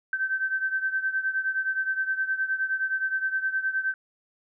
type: beating tone pair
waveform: sine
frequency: 1545 / 1554.6 Hz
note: G6 / G6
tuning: -26 / -15 cents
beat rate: 9.6 Hz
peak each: -26 / -30 dBFS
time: 0.13-3.94 s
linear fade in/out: 2 ms
effects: none